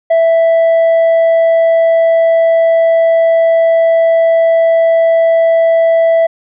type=tone with tanh clipping; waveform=sine; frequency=660 Hz; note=E5; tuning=2 cents sharp; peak=-7 dBFS; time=0.1-6.27 s; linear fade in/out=10 ms; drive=3 dB; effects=none